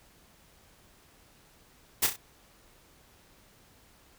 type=noise with echo; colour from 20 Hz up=white; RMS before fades=-24 dBFS; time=2.02-2.07 s; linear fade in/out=10 ms; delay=32 ms; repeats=3; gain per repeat=-7 dB; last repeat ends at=2.166 s; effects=pink hiss -60 dBFS RMS until 4.18 s